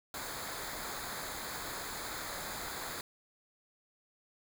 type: noise with comb filter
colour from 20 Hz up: pink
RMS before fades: -41 dBFS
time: 0.14-3.01 s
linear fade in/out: 2 ms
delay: 0.35 ms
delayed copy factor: -0.7
effects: none